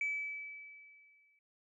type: tone with exponential decay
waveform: sine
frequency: 2300 Hz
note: D7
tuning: 37 cents flat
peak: -30 dBFS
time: 0.01-1.39 s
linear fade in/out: 2 ms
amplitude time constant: 300 ms
effects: tanh soft clip ceiling -28 dBFS